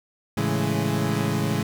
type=chord; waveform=30% pulse; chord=A major seventh; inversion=none; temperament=equal; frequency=110 / 138.59 / 164.81 / 207.7 Hz; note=A2 / C#3 / E3 / G#3; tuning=0 / 0 / 0 / 0 cents; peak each=-25 dBFS; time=0.37-1.63 s; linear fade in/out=5 ms; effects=none